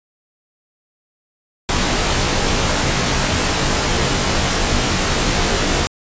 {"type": "noise with comb filter", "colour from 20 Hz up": "pink", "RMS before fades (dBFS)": -17, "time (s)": [1.69, 5.87], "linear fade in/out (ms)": 0, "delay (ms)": 19, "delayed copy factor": -0.95, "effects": ["resampled to 16000 Hz"]}